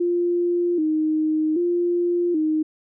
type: tone with vibrato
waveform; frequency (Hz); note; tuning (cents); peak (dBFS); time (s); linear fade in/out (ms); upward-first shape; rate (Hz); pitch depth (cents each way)
sine; 329.6; E4; 0; -18; 0-2.63; 10; square; 0.64; 100
effects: none